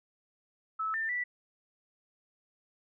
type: tone with pitch steps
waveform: sine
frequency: 1303 / 1792 / 1964 Hz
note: E6 / A6 / B6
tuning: -20 / +31 / -10 cents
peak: -30 dBFS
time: 0.79-1.24 s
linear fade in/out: 10 ms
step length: 150 ms
effects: none